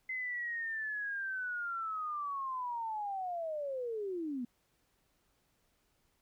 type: linear sweep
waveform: sine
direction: down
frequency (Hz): 2060 to 233.1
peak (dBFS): -35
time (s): 0.09-4.45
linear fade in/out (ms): 5
effects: pink hiss -75 dBFS RMS until 6.21 s